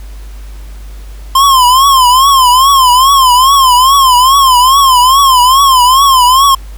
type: tone with vibrato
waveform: square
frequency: 1046.5 Hz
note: C6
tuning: in tune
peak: -4 dBFS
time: 1.35-6.55 s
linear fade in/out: 5 ms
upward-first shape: triangle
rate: 2.4 Hz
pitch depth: 140 cents each way
effects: added 50 Hz sine -24 dBFS peak until 6.77 s + pink hiss -40 dBFS RMS until 6.77 s